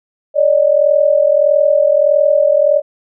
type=tone pair together; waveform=sine; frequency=567 / 608.6 Hz; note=C#5 / D#5; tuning=+39 / -38 cents; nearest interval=minor second; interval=123 cents; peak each=-11 dBFS; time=0.34-2.82 s; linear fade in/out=50 ms; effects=none